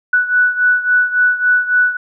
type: beating tone pair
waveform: sine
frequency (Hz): 1480 / 1483.6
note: F#6 / F#6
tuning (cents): 0 / +4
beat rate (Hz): 3.6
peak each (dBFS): -12 / -16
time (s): 0.13-1.97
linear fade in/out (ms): 5
effects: none